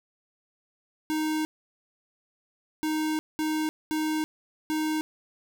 square tone bursts at uneven times, 310.7 Hz, D#4, 2 cents flat, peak -26 dBFS, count 5, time 1.1-1.45 / 2.83-3.19 / 3.39-3.69 / 3.91-4.24 / 4.7-5.01 s, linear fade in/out 0 ms, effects none

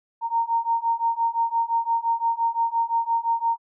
sine beating tone pair, 920 / 925.8 Hz, A#5 / A#5, -23 / -12 cents, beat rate 5.8 Hz, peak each -24 / -23 dBFS, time 0.21-3.58 s, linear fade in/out 50 ms, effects none

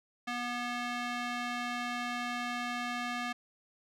square tone with band-pass filter, 242.7 Hz, B3, 30 cents flat, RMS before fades -36 dBFS, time 0.27-3.33 s, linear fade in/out 10 ms, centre 1900 Hz, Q 0.82, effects none

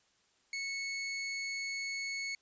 sawtooth tone, 2204 Hz, C#7, 11 cents flat, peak -32 dBFS, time 0.53-2.35 s, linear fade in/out 2 ms, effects white hiss -71 dBFS RMS until 2.41 s + resampled to 16000 Hz

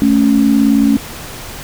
sine tone pair together, 218.6 / 277.2 Hz, A3 / C#4, -11 / 0 cents, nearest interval major third, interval 411 cents, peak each -11 / -10 dBFS, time 0.02-0.97 s, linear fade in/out 0 ms, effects pink hiss -29 dBFS RMS until 1.63 s

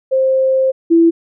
sine tone pair in turn, 527 / 333 Hz, C5 / E4, +12 / +18 cents, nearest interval minor sixth, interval 794 cents, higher first, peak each -10 / -6 dBFS, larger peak second, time 0.11-0.72 / 0.9-1.11 s, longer first, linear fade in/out 20 ms, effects none

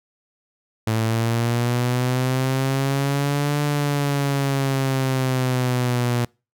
sawtooth linear two-way sweep, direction up then down, 110 to 146.83 to 120 Hz, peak -15 dBFS, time 0.87-6.25 s, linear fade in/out 5 ms, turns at 3.62 s, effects noise-tail reverb RT60 0.3 s tail -26 dB re dry

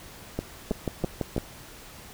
two click trains, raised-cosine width 2 ms, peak -14 / -13 dBFS, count 4 / 5, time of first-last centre 0.39-1.364 / 0.71-1.38 s, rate 3.08 / 5.97 Hz, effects pink hiss -46 dBFS RMS until 2.13 s

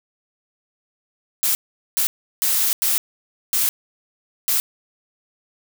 blue noise bursts at uneven times, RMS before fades -19 dBFS, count 6, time 1.43-1.55 / 1.97-2.07 / 2.42-2.73 / 2.82-2.98 / 3.53-3.69 / 4.48-4.6 s, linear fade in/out 0 ms, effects none

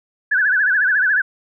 sine tone with vibrato, 1600 Hz, G6, 35 cents sharp, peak -13 dBFS, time 0.31-1.22 s, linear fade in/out 10 ms, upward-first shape sine, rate 14 Hz, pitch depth 140 cents each way, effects none

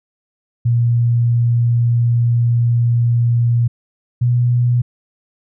sine tone pair in turn, 118.6 / 121.72 Hz, A#2 / B2, +30 / -25 cents, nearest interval unison, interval 45 cents, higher second, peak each -11 dBFS, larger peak neither, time 0.65-3.68 / 4.21-4.82 s, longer first, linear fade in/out 10 ms, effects none

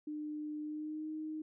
sine tone with pitch glide, 301.6 to 310.8 Hz, D4 to D#4, +46 to -2 cents, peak -38 dBFS, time 0.07-1.42 s, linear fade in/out 5 ms, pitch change +52 cents, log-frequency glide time 0.62-1.09 s, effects none

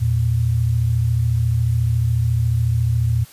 sine tone pair together, 82.45 / 116.54 Hz, E2 / A#2, +1 / 0 cents, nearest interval tritone, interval 599 cents, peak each -21 / -16 dBFS, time 0-3.25 s, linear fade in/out 20 ms, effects white hiss -45 dBFS RMS until 3.32 s + resampled to 32000 Hz

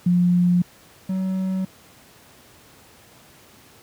sine / triangle tone pair in turn, 177.1 / 188.5 Hz, F3 / F#3, +24 / +32 cents, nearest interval minor second, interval 108 cents, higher second, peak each -14 / -19 dBFS, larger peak first, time 0.06-0.62 / 1.09-1.65 s, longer neither, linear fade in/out 5 ms, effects pink hiss -50 dBFS RMS until 3.82 s + high-pass 80 Hz 12 dB/octave

